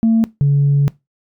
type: tone pair in turn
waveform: sine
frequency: 225.5 / 141.81 Hz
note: A3 / C#3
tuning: +43 / +40 cents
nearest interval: minor sixth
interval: 803 cents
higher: first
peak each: -8 dBFS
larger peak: neither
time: 0.03-0.24 / 0.41-0.88 s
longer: second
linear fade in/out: 0 ms
effects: noise-tail reverb RT60 0.2 s tail -21 dB re dry + tanh soft clip ceiling -7 dBFS